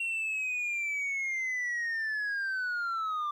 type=linear sweep; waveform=sine; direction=down; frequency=2741 to 1174.7 Hz; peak=-27 dBFS; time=0-3.31 s; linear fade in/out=5 ms; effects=tanh soft clip ceiling -29 dBFS + 11-bit